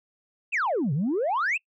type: exponential two-way sweep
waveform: sine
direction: down then up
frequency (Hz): 2794 to 129 to 2794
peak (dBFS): -21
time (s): 0.52-1.58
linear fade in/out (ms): 20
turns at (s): 0.93
effects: noise-tail reverb RT60 0.1 s tail -26 dB re dry + tanh soft clip ceiling -20 dBFS